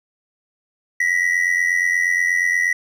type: ring-modulated tone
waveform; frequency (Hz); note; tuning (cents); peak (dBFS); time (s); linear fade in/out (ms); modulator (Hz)
triangle; 1945; B6; -27; -11; 1-2.73; 5; 44.2
effects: none